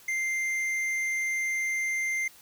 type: tone with tanh clipping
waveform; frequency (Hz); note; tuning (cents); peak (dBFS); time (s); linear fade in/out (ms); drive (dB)
sine; 2093; C7; 0; -28; 0.08-2.28; 5; 9
effects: white hiss -54 dBFS RMS until 2.41 s